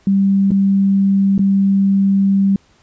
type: tone with dropouts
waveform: sine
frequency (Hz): 196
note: G3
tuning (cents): 0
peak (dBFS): -10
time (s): 0.07-2.56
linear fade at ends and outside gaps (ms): 2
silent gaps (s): 0.507-0.516 / 1.38-1.392
effects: pink hiss -54 dBFS RMS until 2.82 s + resampled to 16000 Hz